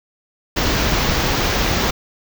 pink band-stop noise, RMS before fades -18 dBFS, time 0.56-1.91 s, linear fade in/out 10 ms, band 6600 to 15000 Hz, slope 48 dB/octave, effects none

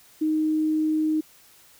sine tone, 311.1 Hz, D#4, in tune, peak -20 dBFS, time 0.21-1.21 s, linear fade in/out 10 ms, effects white hiss -54 dBFS RMS until 1.79 s

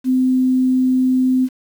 sine tone with quantisation, 257.1 Hz, C4, 30 cents flat, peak -12 dBFS, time 0.04-1.49 s, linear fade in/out 50 ms, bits 7, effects none

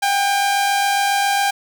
sawtooth tone pair together, 752.7 / 800 Hz, F#5 / G5, +29 / +35 cents, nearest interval minor second, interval 106 cents, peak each -23 / -12 dBFS, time 0.02-1.51 s, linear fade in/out 10 ms, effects none

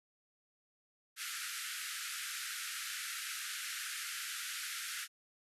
pink band-pass noise, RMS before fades -42 dBFS, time 1.16-5.08 s, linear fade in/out 50 ms, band 1300 to 13000 Hz, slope 96 dB/octave, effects none

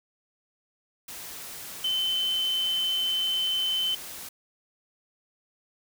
sine tone in noise, 3063 Hz, G7, 41 cents flat, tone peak -24 dBFS, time 1.84-3.95 s, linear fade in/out 5 ms, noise white, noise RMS -40 dBFS, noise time 1.08-4.29 s, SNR +13 dB, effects none

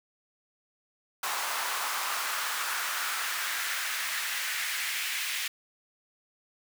pink noise with high-pass filter sweep, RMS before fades -32 dBFS, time 1.23-5.48 s, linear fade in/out 5 ms, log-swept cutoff 970 to 2200 Hz, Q 2, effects none

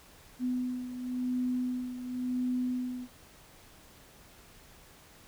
sine beating tone pair, 250.5 / 251.44 Hz, B3 / B3, +25 / +31 cents, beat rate 0.94 Hz, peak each -31 / -37 dBFS, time 0.39-3.08 s, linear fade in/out 50 ms, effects pink hiss -56 dBFS RMS until 5.27 s

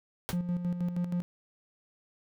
pink noise with exponential decay, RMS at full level -29 dBFS, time 0.29-0.38 s, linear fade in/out 0 ms, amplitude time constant 19 ms
triangle tone with tremolo, 176.1 Hz, F3, 15 cents sharp, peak -25 dBFS, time 0.33-1.22 s, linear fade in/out 0 ms, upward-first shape square, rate 6.3 Hz, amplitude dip 55%
effects none

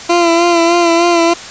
20% pulse tone with vibrato, 340.7 Hz, F4, 43 cents flat, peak -3 dBFS, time 0.09-1.34 s, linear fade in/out 10 ms, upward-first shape sine, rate 3.3 Hz, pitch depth 36 cents each way, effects white hiss -28 dBFS RMS until 1.5 s + resampled to 16000 Hz

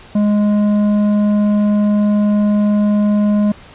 sine tone with tanh clipping, 207.7 Hz, G#3, in tune, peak -12 dBFS, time 0.15-3.52 s, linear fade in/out 5 ms, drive 9 dB, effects pink hiss -40 dBFS RMS until 3.74 s + resampled to 8000 Hz

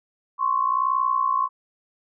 sine tone pair together, 1046.5 / 1107.8 Hz, C6 / C#6, 0 / -1 cents, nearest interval minor second, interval 99 cents, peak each -22 / -22 dBFS, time 0.38-1.49 s, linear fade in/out 50 ms, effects none

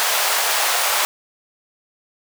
pink high-pass noise, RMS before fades -19 dBFS, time 0-1.05 s, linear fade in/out 0 ms, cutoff 640 Hz, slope 24 dB/octave, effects none

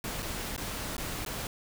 pink noise with dropouts, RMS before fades -36 dBFS, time 0.04-1.47 s, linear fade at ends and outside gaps 1 ms, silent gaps 0.223-0.227 / 0.564-0.578 / 0.967-0.98 / 1.25-1.262 s, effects none

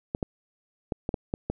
clicks, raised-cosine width 2 ms, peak -14 dBFS, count 7, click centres 0.149 / 0.228 / 0.922 / 1.091 / 1.142 / 1.339 / 1.5 s, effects none

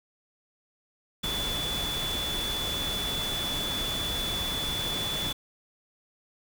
sine tone in noise, 3455 Hz, A7, 32 cents flat, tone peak -30 dBFS, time 1.23-5.33 s, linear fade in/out 10 ms, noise pink, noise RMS -34 dBFS, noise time 1.23-5.33 s, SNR +1 dB, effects none

